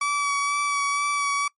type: tone with vibrato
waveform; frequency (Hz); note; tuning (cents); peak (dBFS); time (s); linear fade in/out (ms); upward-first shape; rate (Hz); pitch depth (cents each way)
30% pulse; 1144; D6; -46; -19; 0.01-1.48; 5; sine; 2.1; 18
effects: noise-tail reverb RT60 0.1 s tail -23 dB re dry + MP3 48 kbps